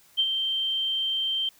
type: tone with ADSR envelope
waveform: sine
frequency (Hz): 3136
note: G7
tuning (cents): 0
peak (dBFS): -18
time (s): 0.17-1.49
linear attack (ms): 26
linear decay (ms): 55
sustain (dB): -6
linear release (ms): 3
effects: white hiss -58 dBFS RMS until 1.59 s